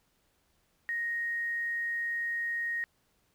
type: tone with quantisation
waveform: sine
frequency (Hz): 1869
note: A#6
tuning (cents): +4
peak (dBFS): -30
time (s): 0.89-2.84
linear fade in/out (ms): 0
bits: 10
effects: pink hiss -72 dBFS RMS until 3.34 s